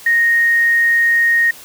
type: tone with quantisation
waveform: sine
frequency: 1862 Hz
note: A#6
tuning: 2 cents flat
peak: -10 dBFS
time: 0.06-1.51 s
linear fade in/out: 5 ms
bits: 6
effects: white hiss -38 dBFS RMS until 1.64 s